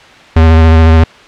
square tone with vibrato, 80.8 Hz, E2, 34 cents flat, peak -3 dBFS, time 0.36-1.04 s, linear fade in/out 5 ms, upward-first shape square, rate 14 Hz, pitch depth 18 cents each way, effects white hiss -36 dBFS RMS until 1.27 s + low-pass 3000 Hz 12 dB/octave

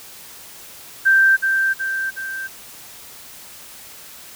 sine tone with echo, 1568 Hz, G6, in tune, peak -10 dBFS, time 1.05-1.37 s, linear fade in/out 20 ms, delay 370 ms, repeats 3, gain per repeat -5 dB, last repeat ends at 2.48 s, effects white hiss -40 dBFS RMS until 4.35 s

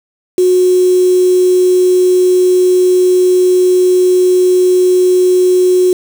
sine tone with quantisation, 365 Hz, F#4, 24 cents flat, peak -6 dBFS, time 0.38-5.93 s, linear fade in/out 2 ms, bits 4, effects none

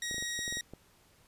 15% pulse tone, 1893 Hz, A#6, 26 cents sharp, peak -28 dBFS, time 0.02-0.61 s, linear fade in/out 2 ms
clicks, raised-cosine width 2 ms, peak -31 dBFS, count 9, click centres 0.112 / 0.144 / 0.182 / 0.225 / 0.391 / 0.479 / 0.525 / 0.571 / 0.736 s
effects pink hiss -64 dBFS RMS until 1.27 s + resampled to 32000 Hz

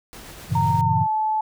pink noise with tremolo, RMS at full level -39 dBFS, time 0.13-0.81 s, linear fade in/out 0 ms, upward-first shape triangle, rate 7.8 Hz, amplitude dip 30%
sine chord, G diminished seventh, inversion none, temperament equal with one note detuned, 98 / 116.54 / 139.15 / 164.81 Hz, G2 / Bb2 / Db3 / Fb3, 0 / 0 / +7 / 0 cents, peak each -25 dBFS, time 0.48-1.07 s, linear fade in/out 50 ms
sine tone with pitch glide, 924 to 867.1 Hz, A#5 to A5, -16 to -26 cents, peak -19 dBFS, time 0.55-1.41 s, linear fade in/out 5 ms, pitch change -110 cents, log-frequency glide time 0.79-1.09 s
effects none

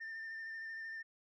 sine tone with vibrato, 1800 Hz, A6, 39 cents sharp, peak -40 dBFS, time 0-1.03 s, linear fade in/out 20 ms, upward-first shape square, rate 13 Hz, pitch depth 15 cents each way, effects tanh soft clip ceiling -41 dBFS

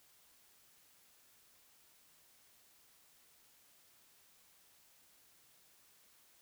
silence, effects white hiss -67 dBFS RMS until 6.41 s

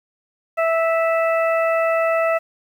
harmonic tone, 657 Hz, E5, 6 cents flat, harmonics 1 / 2 / 3 / 4, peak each -17 / -23 / -27 / -29 dBFS, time 0.57-2.39 s, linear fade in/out 20 ms, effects 8-bit

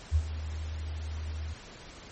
sine tone with ADSR envelope, 77.78 Hz, D#2, in tune, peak -19 dBFS, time 0.11-1.54 s, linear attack 48 ms, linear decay 57 ms, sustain -14 dB, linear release 11 ms, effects pink hiss -48 dBFS RMS until 2.11 s + MP3 32 kbps

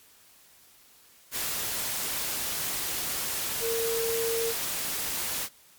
sine tone in noise, 458.5 Hz, A#4, 29 cents flat, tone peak -27 dBFS, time 3.6-4.54 s, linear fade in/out 50 ms, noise white, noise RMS -31 dBFS, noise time 1.31-5.49 s, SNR +1 dB, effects white hiss -57 dBFS RMS until 5.78 s + MP3 96 kbps

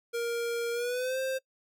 square tone with pitch glide, 469.1 to 526.5 Hz, A#4 to C5, +11 to +11 cents, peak -30 dBFS, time 0.13-1.39 s, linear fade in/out 20 ms, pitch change +200 cents, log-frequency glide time 0.72-1.19 s, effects noise-tail reverb RT60 0.1 s tail -24 dB re dry

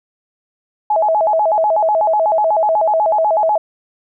sine tone with vibrato, 740 Hz, F#5, in tune, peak -11 dBFS, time 0.9-3.58 s, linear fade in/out 5 ms, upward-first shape square, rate 8.1 Hz, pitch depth 230 cents each way, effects none

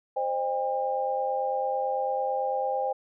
sine tone cluster, 523 / 612 / 803 Hz, C5 / D#5 / G5, -1 / -29 / +41 cents, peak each -29 / -34 / -28 dBFS, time 0.16-2.93 s, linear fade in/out 10 ms, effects none

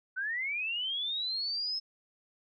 sine linear sweep, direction up, 1480 to 5230 Hz, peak -31 dBFS, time 0.16-1.8 s, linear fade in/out 20 ms, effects none

